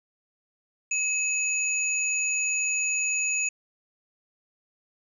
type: tone pair together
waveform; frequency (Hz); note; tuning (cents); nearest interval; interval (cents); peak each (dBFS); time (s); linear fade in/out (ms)
sine; 2563 / 6833; E7 / G#8; -49 / +48; octave + perfect fourth; 1697; -26 / -27; 0.91-3.49; 5
effects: none